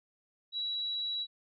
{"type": "tone", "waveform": "sine", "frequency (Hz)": 3905, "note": "B7", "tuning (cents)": -20, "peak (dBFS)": -32, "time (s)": [0.52, 1.27], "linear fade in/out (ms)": 50, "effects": []}